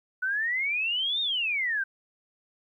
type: exponential two-way sweep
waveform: sine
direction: up then down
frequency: 1475 to 3729 to 1527 Hz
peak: -25 dBFS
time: 0.22-1.84 s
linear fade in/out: 10 ms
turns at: 1.21 s
effects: 11-bit